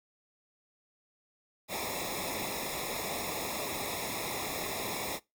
pink noise with comb filter, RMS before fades -36 dBFS, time 1.68-5.2 s, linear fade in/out 50 ms, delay 0.66 ms, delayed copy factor -0.9, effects noise-tail reverb RT60 0.2 s tail -21 dB re dry

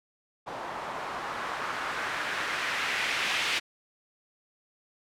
blue noise with low-pass filter sweep, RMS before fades -32 dBFS, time 0.46-3.6 s, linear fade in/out 20 ms, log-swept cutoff 830 to 2600 Hz, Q 1.5, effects none

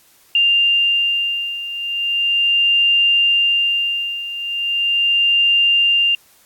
sine beating tone pair, 2794 / 2794.38 Hz, F7 / F7, 0 / 0 cents, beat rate 0.38 Hz, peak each -19 / -15 dBFS, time 0.35-6.15 s, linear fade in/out 2 ms, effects white hiss -52 dBFS RMS until 6.45 s + AAC 64 kbps

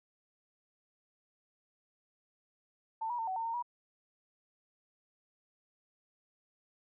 sine tone with pitch steps, 893 / 964 / 904 / 753 / 908 / 916 / 964 Hz, A5 / B5 / A5 / F#5 / A#5 / A#5 / B5, +25 / -42 / +47 / +30 / -46 / -31 / -42 cents, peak -33 dBFS, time 3.01-3.626 s, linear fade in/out 10 ms, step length 88 ms, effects none

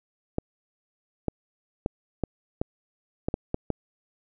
clicks, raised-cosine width 2 ms, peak -12 dBFS, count 9, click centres 0.384 / 1.283 / 1.861 / 2.237 / 2.615 / 3.285 / 3.341 / 3.544 / 3.703 s, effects none

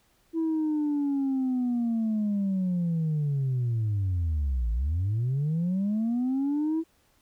sine linear two-way sweep, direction down then up, 329.6 to 53.9 to 329.6 Hz, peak -22 dBFS, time 0.33-6.84 s, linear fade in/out 50 ms, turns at 4.72 s, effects tanh soft clip ceiling -22 dBFS + pink hiss -66 dBFS RMS until 7.21 s

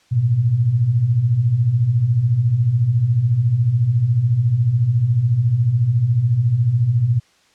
sine beating tone pair, 107.8 / 121.8 Hz, A2 / B2, -35 / -24 cents, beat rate 14 Hz, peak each -21 / -14 dBFS, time 0.11-7.2 s, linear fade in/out 20 ms, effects white hiss -56 dBFS RMS until 7.54 s + low-pass 6000 Hz 12 dB/octave

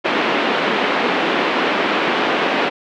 pink band-pass noise, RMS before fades -18 dBFS, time 0.04-2.7 s, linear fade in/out 20 ms, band 250 to 3200 Hz, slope 24 dB/octave, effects none

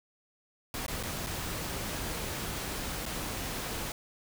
pink noise with dropouts, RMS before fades -36 dBFS, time 0.74-3.92 s, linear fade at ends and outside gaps 1 ms, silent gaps 0.864-0.881 / 1.028-1.034 / 1.264-1.269 / 3.055-3.062 s, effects none

